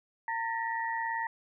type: tone cluster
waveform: sine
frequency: 912 / 1789 / 1907 Hz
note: A#5 / A6 / A#6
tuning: -38 / +28 / +39 cents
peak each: -32 / -39 / -36 dBFS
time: 0.28-1.27 s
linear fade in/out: 2 ms
effects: none